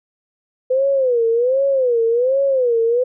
sine tone with vibrato, 502 Hz, B4, 28 cents sharp, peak -13 dBFS, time 0.7-3.04 s, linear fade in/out 10 ms, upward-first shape sine, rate 1.3 Hz, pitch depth 170 cents each way, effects none

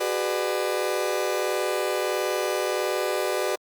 35% pulse chord, G# half-diminished seventh, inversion third, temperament just, 373.8 / 415.3 / 498.4 / 598 Hz, F#4 / G#4 / B4 / D5, +18 / 0 / +16 / +31 cents, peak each -27 / -30 / -28 / -27 dBFS, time 0-3.56 s, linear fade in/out 10 ms, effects Opus 48 kbps

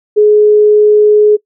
sine tone, 421.1 Hz, G#4, 24 cents sharp, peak -3 dBFS, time 0.16-1.37 s, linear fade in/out 20 ms, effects noise-tail reverb RT60 0.1 s tail -23 dB re dry

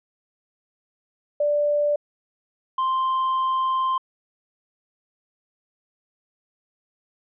sine / triangle tone pair in turn, 587.3 / 1046.4 Hz, D5 / C6, 0 / 0 cents, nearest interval minor seventh, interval 1000 cents, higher second, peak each -18 dBFS, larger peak neither, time 1.4-1.96 / 2.78-3.98 s, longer second, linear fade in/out 5 ms, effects resampled to 8000 Hz

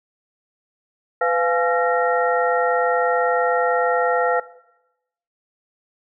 sine tone cluster, 501 / 696 / 845 / 1363 / 1864 Hz, B4 / F5 / G#5 / F6 / A#6, +25 / -6 / +30 / -43 / -1 cents, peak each -20 / -22 / -26 / -22 / -27 dBFS, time 1.21-4.4 s, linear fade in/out 5 ms, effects noise-tail reverb RT60 0.9 s tail -18 dB re dry

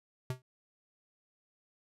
square tone with exponential decay, 127.8 Hz, C3, 40 cents flat, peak -31 dBFS, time 0.3-0.42 s, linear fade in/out 2 ms, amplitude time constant 24 ms, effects resampled to 32000 Hz

